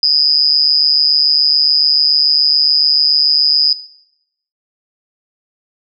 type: tone with amplitude modulation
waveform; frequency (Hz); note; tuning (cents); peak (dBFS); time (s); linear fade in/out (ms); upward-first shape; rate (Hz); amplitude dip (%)
sine; 4978; D#8; 0; -4; 0.03-3.73; 2; sine; 147; 95
effects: noise-tail reverb RT60 0.8 s tail -17 dB re dry